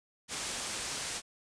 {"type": "low-pass noise", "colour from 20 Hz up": "white", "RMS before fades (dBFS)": -38, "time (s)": [0.28, 1.22], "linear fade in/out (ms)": 50, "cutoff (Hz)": 9200, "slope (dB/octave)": 48, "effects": []}